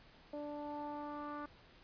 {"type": "tone with low-pass filter sweep", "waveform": "sawtooth", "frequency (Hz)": 293.7, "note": "D4", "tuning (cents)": 0, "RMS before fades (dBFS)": -44, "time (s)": [0.33, 1.46], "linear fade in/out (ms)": 5, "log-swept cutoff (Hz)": [670, 1300], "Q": 4.3, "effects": ["pink hiss -62 dBFS RMS until 1.83 s", "resampled to 11025 Hz"]}